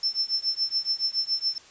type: tone with tremolo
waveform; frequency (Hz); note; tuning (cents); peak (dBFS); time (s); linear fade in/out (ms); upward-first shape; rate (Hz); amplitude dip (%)
sine; 5330; E8; +18; -20; 0.03-1.58; 2; triangle; 7.1; 100
effects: white hiss -51 dBFS RMS until 1.7 s + resampled to 16000 Hz